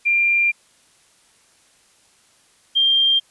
sine tone pair in turn, 2386 / 3185 Hz, D7 / G7, +27 / +27 cents, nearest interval perfect fourth, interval 500 cents, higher second, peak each -14 / -13 dBFS, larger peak second, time 0.05-0.52 / 2.75-3.2 s, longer first, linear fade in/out 20 ms, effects white hiss -56 dBFS RMS until 3.3 s + resampled to 24000 Hz

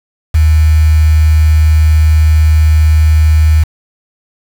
sine tone with quantisation, 77.78 Hz, D#2, in tune, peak -4 dBFS, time 0.34-3.64 s, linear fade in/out 10 ms, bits 4, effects none

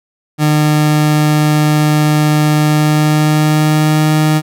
30% pulse tone with pitch glide, 151.3 to 154.21 Hz, D#3 to D#3, -48 to -15 cents, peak -6 dBFS, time 0.38-4.42 s, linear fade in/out 50 ms, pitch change +33 cents, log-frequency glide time 2.58-4.15 s, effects none

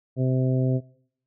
harmonic tone, 129.5 Hz, C3, 17 cents flat, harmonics 1 / 2 / 3 / 4 / 5, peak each -21 / -27 / -31 / -33 / -35 dBFS, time 0.16-0.81 s, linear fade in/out 50 ms, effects noise-tail reverb RT60 0.7 s tail -23 dB re dry

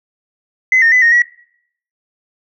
sine tone with pitch steps, 2038 / 1833 / 2004 / 1858 / 1926 Hz, C7 / A#6 / B6 / A#6 / B6, -46 / -30 / +25 / -6 / -44 cents, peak -6 dBFS, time 0.72-1.22 s, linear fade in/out 2 ms, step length 100 ms, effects noise-tail reverb RT60 0.7 s tail -22 dB re dry + tanh soft clip ceiling -3 dBFS

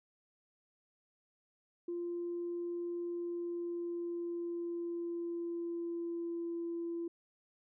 sine tone with pitch glide, 346.4 to 338.7 Hz, F4 to E4, -14 to +47 cents, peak -35 dBFS, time 1.88-7.08 s, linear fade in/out 5 ms, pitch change -39 cents, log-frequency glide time 3.02-6.59 s, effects tanh soft clip ceiling -31 dBFS

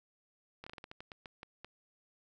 slowing click train, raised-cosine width 0.3 ms, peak -30 dBFS, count 12, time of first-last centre 0.64-1.646 s, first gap 25 ms, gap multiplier 1.24, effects none

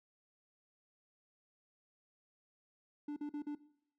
triangle tone bursts, 293.7 Hz, D4, in tune, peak -36 dBFS, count 4, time 3.08-3.551 s, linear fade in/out 5 ms, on 84 ms, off 45 ms, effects noise-tail reverb RT60 0.7 s tail -18 dB re dry

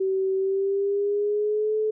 sine tone with pitch glide, 382.4 to 431.7 Hz, G4 to A4, -43 to -33 cents, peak -21 dBFS, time 0-1.91 s, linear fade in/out 10 ms, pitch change +210 cents, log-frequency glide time 0.36-1.76 s, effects none

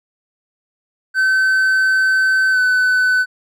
triangle tone with pitch glide, 1533 to 1505.8 Hz, G6 to F#6, -39 to +30 cents, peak -10 dBFS, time 1.14-3.26 s, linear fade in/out 50 ms, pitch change -31 cents, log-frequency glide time 2.52-2.58 s, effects none

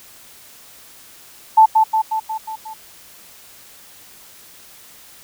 sine tone with echo, 879 Hz, A5, 2 cents flat, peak -5 dBFS, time 1.57-1.66 s, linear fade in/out 10 ms, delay 180 ms, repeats 6, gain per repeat -4 dB, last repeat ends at 2.74 s, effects white hiss -44 dBFS RMS until 5.23 s

